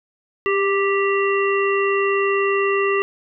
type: harmonic tone with a mistuned harmonic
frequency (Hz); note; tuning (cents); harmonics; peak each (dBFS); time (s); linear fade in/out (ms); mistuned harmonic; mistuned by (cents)
392; G4; 0; 1 / 3 / 5 / 7; -18 / -23 / -25 / -26; 0.46-3.02; 0; 1; +21
effects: none